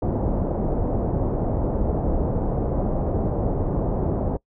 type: low-pass noise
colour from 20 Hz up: pink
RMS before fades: -23 dBFS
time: 0.02-4.37 s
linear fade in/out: 5 ms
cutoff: 730 Hz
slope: 24 dB/octave
effects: noise-tail reverb RT60 0.1 s tail -23 dB re dry